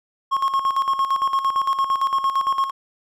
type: tone with tremolo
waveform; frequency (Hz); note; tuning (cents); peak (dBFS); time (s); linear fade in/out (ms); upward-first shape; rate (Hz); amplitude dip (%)
triangle; 1084; C#6; -39; -14; 0.31-2.71; 20; square; 8.8; 65
effects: none